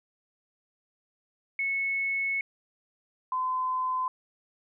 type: tone pair in turn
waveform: sine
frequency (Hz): 2200 / 1023.4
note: C#7 / C6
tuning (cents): -14 / -39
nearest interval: octave + minor second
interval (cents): 1325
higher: first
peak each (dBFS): -26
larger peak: neither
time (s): 1.59-2.41 / 3.32-4.08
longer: first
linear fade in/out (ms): 2
effects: none